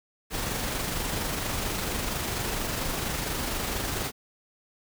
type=noise with amplitude modulation; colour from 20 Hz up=pink; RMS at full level=-29 dBFS; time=0.3-4.12 s; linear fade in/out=50 ms; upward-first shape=sine; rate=24.3 Hz; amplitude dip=30%; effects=none